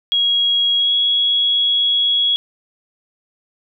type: tone with pitch glide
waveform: sine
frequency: 3300 to 3336 Hz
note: G#7 to G#7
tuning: -12 to +7 cents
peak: -13 dBFS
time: 0.12-2.36 s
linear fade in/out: 0 ms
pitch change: +19 cents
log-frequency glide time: 0.78-0.93 s
effects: none